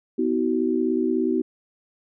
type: tone cluster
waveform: sine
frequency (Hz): 249.8 / 320.5 / 377.2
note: B3 / E4 / F#4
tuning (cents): +20 / -49 / +33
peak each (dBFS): -24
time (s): 0.18-1.42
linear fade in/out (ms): 10
effects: none

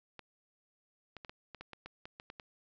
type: clicks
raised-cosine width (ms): 0.3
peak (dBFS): -30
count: 12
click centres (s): 0.193 / 1.167 / 1.248 / 1.295 / 1.547 / 1.61 / 1.733 / 1.86 / 2.055 / 2.199 / 2.301 / 2.398
effects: resampled to 16000 Hz

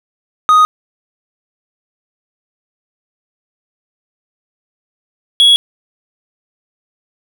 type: tone pair in turn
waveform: triangle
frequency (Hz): 1246 / 3345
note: D#6 / G#7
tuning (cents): +2 / +12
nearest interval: octave + perfect fourth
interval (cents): 1710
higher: second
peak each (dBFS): -3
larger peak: neither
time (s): 0.49-0.65 / 5.4-5.56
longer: neither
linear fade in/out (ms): 0
effects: none

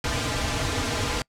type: noise with comb filter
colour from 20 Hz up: pink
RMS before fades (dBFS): -26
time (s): 0.04-1.22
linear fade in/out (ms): 2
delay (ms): 5.4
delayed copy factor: -1
effects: noise-tail reverb RT60 0.1 s tail -26 dB re dry + low-pass 7000 Hz 12 dB/octave

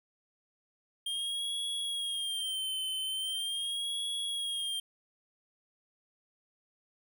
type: tone with vibrato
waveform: square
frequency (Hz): 3200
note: G7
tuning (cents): +35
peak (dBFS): -33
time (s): 1.06-4.8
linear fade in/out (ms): 5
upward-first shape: sine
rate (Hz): 0.41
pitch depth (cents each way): 75
effects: none

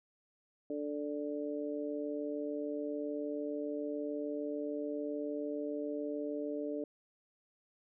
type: harmonic tone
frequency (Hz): 146.83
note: D3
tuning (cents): 0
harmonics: 2 / 3 / 4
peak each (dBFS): -38 / -40 / -41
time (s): 0.7-6.84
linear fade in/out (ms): 2
effects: none

